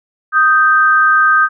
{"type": "tone pair together", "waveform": "sine", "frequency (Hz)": [1244.5, 1564.3], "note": ["D#6", "G6"], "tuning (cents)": [0, -4], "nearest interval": "major third", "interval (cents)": 396, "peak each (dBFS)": -10, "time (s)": [0.32, 1.49], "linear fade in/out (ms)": 50, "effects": []}